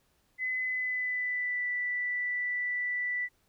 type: tone with pitch glide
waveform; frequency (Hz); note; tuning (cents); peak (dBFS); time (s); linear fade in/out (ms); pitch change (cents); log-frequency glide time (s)
sine; 2022 to 1972.4; B6 to B6; +40 to -3; -29; 0.38-3.29; 50; -43; 0.62-1.67
effects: pink hiss -71 dBFS RMS until 3.48 s